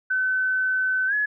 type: tone with pitch glide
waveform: sine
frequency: 1519 to 1695.2 Hz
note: F#6 to G#6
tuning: +45 to +35 cents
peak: -20 dBFS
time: 0.1-1.26 s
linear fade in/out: 10 ms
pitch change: +190 cents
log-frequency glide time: 1.07-1.14 s
effects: none